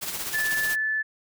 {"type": "noise with tremolo", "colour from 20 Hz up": "white", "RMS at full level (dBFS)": -30, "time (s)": [0.01, 0.76], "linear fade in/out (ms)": 20, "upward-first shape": "sine", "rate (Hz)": 16, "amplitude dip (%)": 45}
{"type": "tone", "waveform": "sine", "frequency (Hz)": 1743, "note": "A6", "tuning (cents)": -17, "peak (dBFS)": -23, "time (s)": [0.33, 1.03], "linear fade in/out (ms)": 20}
{"effects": []}